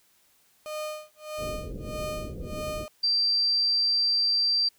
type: tone with tremolo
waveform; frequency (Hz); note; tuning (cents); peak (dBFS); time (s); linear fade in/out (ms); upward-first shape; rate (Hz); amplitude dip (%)
35% pulse; 612; D#5; -29; -29; 0.66-2.88; 0; sine; 1.6; 100
type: low-pass noise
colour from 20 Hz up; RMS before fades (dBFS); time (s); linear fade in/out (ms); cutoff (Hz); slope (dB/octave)
pink; -37; 1.37-2.87; 50; 540; 48
type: tone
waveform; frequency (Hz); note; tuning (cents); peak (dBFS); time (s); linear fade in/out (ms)
sine; 4699; D8; 0; -21; 3.03-4.69; 10
effects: white hiss -64 dBFS RMS until 4.78 s